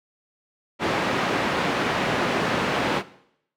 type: band-pass noise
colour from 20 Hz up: pink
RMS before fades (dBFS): -24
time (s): 0.79-3.03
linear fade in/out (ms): 50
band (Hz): 200 to 2600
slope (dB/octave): 12
effects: noise-tail reverb RT60 0.7 s tail -17 dB re dry